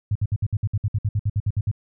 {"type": "tone bursts", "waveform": "sine", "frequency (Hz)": 103.7, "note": "G#2", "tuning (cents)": -2, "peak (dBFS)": -18, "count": 16, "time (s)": [0.11, 1.714], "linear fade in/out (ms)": 5, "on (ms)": 44, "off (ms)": 60, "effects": []}